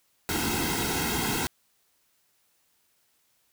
pink noise with comb filter, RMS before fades -28 dBFS, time 0.29-1.47 s, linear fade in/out 0 ms, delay 1.7 ms, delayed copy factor -1, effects white hiss -69 dBFS RMS until 3.52 s

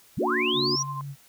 sine linear sweep, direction up, 64.4 to 5920 Hz, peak -24 dBFS, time 0.17-0.83 s, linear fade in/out 10 ms
sine chord, Bb augmented, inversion none, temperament just, 233.1 / 291.4 / 364.2 Hz, Bb3 / D4 / F#4, 0 / -13 / -27 cents, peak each -32 / -32 / -27 dBFS, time 0.2-0.76 s, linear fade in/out 10 ms
sine tone with tremolo, 1046.5 Hz, C6, in tune, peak -30 dBFS, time 0.3-1.01 s, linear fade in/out 0 ms, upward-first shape sine, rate 12 Hz, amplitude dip 45%
sine tone with vibrato, 140 Hz, C#3, 18 cents sharp, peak -33 dBFS, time 0.53-1.16 s, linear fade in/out 50 ms, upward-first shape triangle, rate 6.2 Hz, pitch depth 22 cents each way
effects white hiss -56 dBFS RMS until 1.28 s

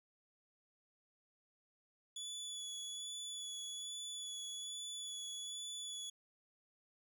25% pulse tone with vibrato, 3422 Hz, A7, 49 cents flat, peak -39 dBFS, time 2.16-6.1 s, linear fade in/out 5 ms, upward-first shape sine, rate 1.2 Hz, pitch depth 19 cents each way, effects none

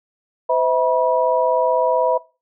sine tone cluster, 511 / 647 / 970 Hz, C5 / E5 / B5, -41 / -32 / -31 cents, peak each -19 dBFS, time 0.49-2.18 s, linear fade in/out 10 ms, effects noise-tail reverb RT60 0.3 s tail -21 dB re dry

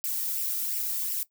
violet noise with flanger, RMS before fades -30 dBFS, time 0.04-1.23 s, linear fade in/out 0 ms, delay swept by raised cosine 0.37 to 1.67 ms, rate 2.8 Hz, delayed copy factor +0.55, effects noise-tail reverb RT60 0.1 s tail -17 dB re dry

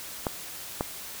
clicks, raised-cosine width 1 ms, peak -12 dBFS, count 2, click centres 0.268 / 0.809 s, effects white hiss -40 dBFS RMS until 1.2 s

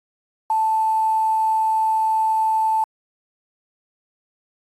sine tone with quantisation, 880 Hz, A5, in tune, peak -16 dBFS, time 0.5-2.84 s, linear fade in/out 2 ms, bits 7, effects AAC 32 kbps

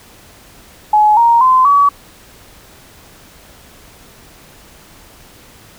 sine tone with pitch steps, 847 / 934.4 / 1030.8 / 1137.2 Hz, G#5 / A#5 / C6 / C#6, +34 / +4 / -26 / +44 cents, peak -6 dBFS, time 0.93-1.89 s, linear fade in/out 5 ms, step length 240 ms, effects pink hiss -42 dBFS RMS until 5.78 s

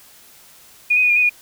sine tone with pitch steps, 2451 / 2505 / 2466 / 2413 / 2488 / 2442 Hz, D#7 / D#7 / D#7 / D7 / D#7 / D#7, -27 / +11 / -16 / +46 / -1 / -33 cents, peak -12 dBFS, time 0.9-1.296 s, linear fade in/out 10 ms, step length 66 ms, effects white hiss -47 dBFS RMS until 1.41 s

